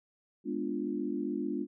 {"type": "chord", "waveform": "sine", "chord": "G# diminished seventh", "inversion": "none", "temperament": "equal", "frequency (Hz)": [207.7, 246.9, 293.7, 349.2], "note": ["G#3", "B3", "D4", "F4"], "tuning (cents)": [0, 0, 0, 0], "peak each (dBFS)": [-38, -37, -35, -37], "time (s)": [0.44, 1.67], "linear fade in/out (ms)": 50, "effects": []}